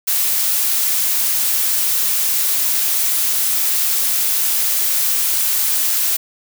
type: noise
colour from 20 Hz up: blue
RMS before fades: -17 dBFS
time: 0.07-6.17 s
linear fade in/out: 10 ms
effects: none